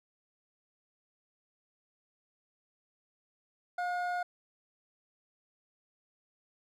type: tone pair together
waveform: triangle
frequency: 711 / 1444.4 Hz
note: F5 / F#6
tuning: +31 / -42 cents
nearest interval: octave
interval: 1227 cents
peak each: -30 / -36 dBFS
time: 3.78-4.23 s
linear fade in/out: 5 ms
effects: none